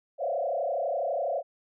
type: tone with frequency modulation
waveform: sine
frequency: 617 Hz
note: D#5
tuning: 15 cents flat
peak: -26 dBFS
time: 0.18-1.43 s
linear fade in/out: 50 ms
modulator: 32.1 Hz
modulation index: 2.9
effects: none